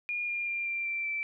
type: tone with pitch steps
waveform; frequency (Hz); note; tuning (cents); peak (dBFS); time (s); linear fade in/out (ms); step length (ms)
sine; 2426 / 2406 / 2387 / 2368 / 2349 / 2330; D#7 / D7 / D7 / D7 / D7 / D7; -44 / +41 / +28 / +14 / 0 / -14; -30; 0.09-1.23; 0; 190
effects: none